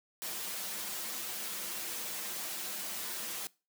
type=noise with comb filter; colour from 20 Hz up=white; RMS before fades=-39 dBFS; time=0.22-3.47 s; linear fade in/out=0 ms; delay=7.2 ms; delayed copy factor=-0.9; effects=noise-tail reverb RT60 0.3 s tail -22 dB re dry + high-pass 150 Hz 12 dB/octave